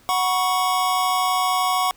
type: chord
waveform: square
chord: F# suspended fourth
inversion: none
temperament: equal with one note detuned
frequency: 740 / 975.9 / 1108.7 Hz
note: F#5 / B5 / C#6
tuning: 0 / -21 / 0 cents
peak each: -23 / -28 / -22 dBFS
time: 0.09-1.91 s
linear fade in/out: 0 ms
effects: pink hiss -54 dBFS RMS until 1.96 s